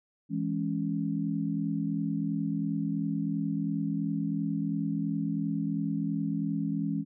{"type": "chord", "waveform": "sine", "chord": "C# minor", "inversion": "first", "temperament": "equal", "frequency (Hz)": [164.81, 207.7, 277.2], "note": ["E3", "G#3", "C#4"], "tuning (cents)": [0, 0, 0], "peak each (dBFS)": -32, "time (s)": [0.29, 7.05], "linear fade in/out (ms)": 50, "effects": []}